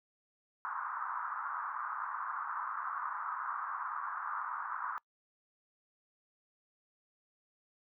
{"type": "band-pass noise", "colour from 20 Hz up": "pink", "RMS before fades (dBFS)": -39, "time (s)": [0.65, 4.98], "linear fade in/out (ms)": 0, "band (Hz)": [1000, 1400], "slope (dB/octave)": 48, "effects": ["noise-tail reverb RT60 0.1 s tail -25 dB re dry"]}